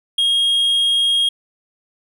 triangle tone, 3259 Hz, G#7, 33 cents flat, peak -12 dBFS, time 0.18-1.29 s, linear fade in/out 5 ms, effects none

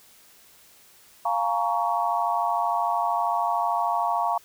sine chord, Bb minor seventh, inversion second, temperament just, 699.2 / 839.1 / 932.3 / 1118.8 Hz, F5 / Ab5 / Bb5 / Db6, +2 / +18 / 0 / +16 cents, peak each -26 / -30 / -26 / -28 dBFS, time 1.25-4.38 s, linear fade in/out 5 ms, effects white hiss -54 dBFS RMS until 4.44 s

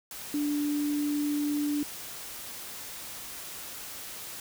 sine tone in noise, 293.1 Hz, D4, 3 cents flat, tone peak -26 dBFS, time 0.34-1.83 s, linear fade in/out 2 ms, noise white, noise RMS -41 dBFS, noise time 0.11-4.4 s, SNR +12 dB, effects none

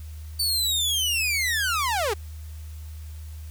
sawtooth linear sweep, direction down, 4575 to 370 Hz, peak -19 dBFS, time 0.39-2.14 s, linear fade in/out 10 ms, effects added 77 Hz sine -35 dBFS peak until 3.5 s + white hiss -53 dBFS RMS until 3.5 s

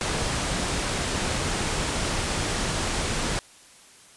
pink low-pass noise, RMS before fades -27 dBFS, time 0.01-3.39 s, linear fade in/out 0 ms, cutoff 10000 Hz, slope 48 dB/octave, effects white hiss -51 dBFS RMS until 4.16 s + resampled to 24000 Hz

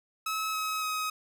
sawtooth tone with pitch steps, 1290 / 1277.4 / 1264.9 Hz, E6 / D#6 / D#6, -38 / +45 / +28 cents, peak -26 dBFS, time 0.26-1.1 s, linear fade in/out 5 ms, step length 280 ms, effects none

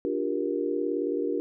sine chord, G minor seventh, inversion second, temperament just, 294 / 352.8 / 392 / 470.4 Hz, D4 / F4 / G4 / Bb4, +2 / +18 / 0 / +16 cents, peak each -31 dBFS, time 0.05-1.4 s, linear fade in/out 0 ms, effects none

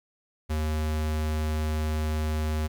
square tone, 77.3 Hz, D#2, 11 cents flat, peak -26 dBFS, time 0.49-2.68 s, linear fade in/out 20 ms, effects 11-bit

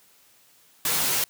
white noise with comb filter, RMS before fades -24 dBFS, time 0.85-1.24 s, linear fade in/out 2 ms, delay 9.2 ms, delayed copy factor -0.65, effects white hiss -58 dBFS RMS until 1.29 s + high-pass 80 Hz 12 dB/octave

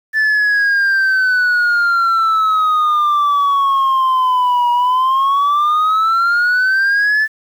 sine exponential two-way sweep, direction down then up, 1758 to 960 to 1758 Hz, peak -8 dBFS, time 0.13-7.28 s, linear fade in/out 50 ms, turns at 4.71 s, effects tanh soft clip ceiling -10 dBFS + 7-bit

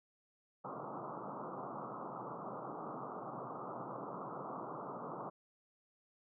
white band-pass noise, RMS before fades -45 dBFS, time 0.64-5.3 s, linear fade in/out 10 ms, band 120 to 1300 Hz, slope 96 dB/octave, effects none

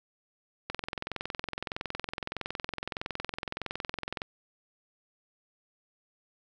click train, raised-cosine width 0.3 ms, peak -17 dBFS, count 77, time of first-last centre 0.7-4.219 s, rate 21.6 Hz, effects none

